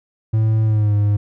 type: tone with pitch glide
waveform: triangle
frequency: 110 to 103.23 Hz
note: A2 to G#2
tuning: 0 to -10 cents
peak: -11 dBFS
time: 0.33-1.17 s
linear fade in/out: 10 ms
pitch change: -110 cents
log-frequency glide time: 0.64-0.94 s
effects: none